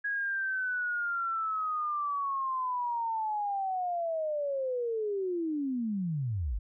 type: linear sweep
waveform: sine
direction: down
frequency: 1661.2 to 43.65 Hz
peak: -29 dBFS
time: 0.04-6.59 s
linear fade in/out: 10 ms
effects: none